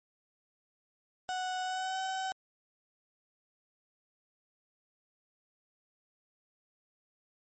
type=tone with pitch glide; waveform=35% pulse; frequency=740 to 759.9 Hz; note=F#5 to F#5; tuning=0 to +46 cents; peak=-31 dBFS; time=1.29-2.32 s; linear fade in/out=0 ms; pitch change=+46 cents; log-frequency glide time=1.63-1.99 s; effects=MP3 32 kbps